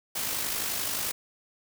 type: noise with amplitude modulation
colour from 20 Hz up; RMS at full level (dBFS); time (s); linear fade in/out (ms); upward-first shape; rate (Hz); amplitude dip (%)
white; -29; 0.15-1.12; 10; sine; 51.4; 40
effects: none